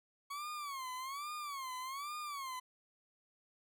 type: tone with vibrato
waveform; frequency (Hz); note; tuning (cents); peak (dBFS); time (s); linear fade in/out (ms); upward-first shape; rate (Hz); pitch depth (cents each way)
40% pulse; 1110; C#6; +2; -40; 0.3-2.6; 10; sine; 1.2; 160
effects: none